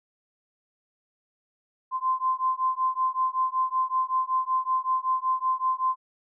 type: beating tone pair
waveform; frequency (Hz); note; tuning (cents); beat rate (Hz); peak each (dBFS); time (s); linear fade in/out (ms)
sine; 1035 / 1040.3; C6 / C6; -19 / -10; 5.3; -26; 1.91-5.96; 50
effects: none